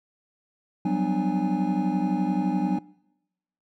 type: tone cluster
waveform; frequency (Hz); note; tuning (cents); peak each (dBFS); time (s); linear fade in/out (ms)
triangle; 182 / 193.7 / 250.8 / 299.2 / 823; F#3 / G3 / B3 / D4 / G#5; -28 / -20 / +27 / +32 / -16; -25 / -26 / -28 / -25 / -31; 0.85-2.79; 5
effects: noise-tail reverb RT60 0.9 s tail -23 dB re dry